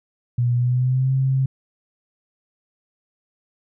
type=tone with pitch glide; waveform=sine; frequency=121.3 to 133.04 Hz; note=B2 to C3; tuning=-31 to +29 cents; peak=-16 dBFS; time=0.38-1.46 s; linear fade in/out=5 ms; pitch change=+160 cents; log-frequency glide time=0.55-1.13 s; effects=none